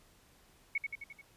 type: tone with echo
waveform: sine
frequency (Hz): 2217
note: C#7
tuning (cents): 0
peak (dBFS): -29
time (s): 0.75-0.78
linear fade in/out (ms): 5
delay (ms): 87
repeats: 5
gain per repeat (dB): -4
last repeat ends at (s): 1.215
effects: pink hiss -64 dBFS RMS until 1.36 s + resampled to 32000 Hz